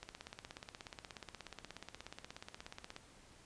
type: click train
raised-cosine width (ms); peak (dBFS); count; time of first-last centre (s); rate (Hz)
0.2; -29; 50; 0.03-2.964; 16.7
effects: pink hiss -62 dBFS RMS until 3.45 s + resampled to 22050 Hz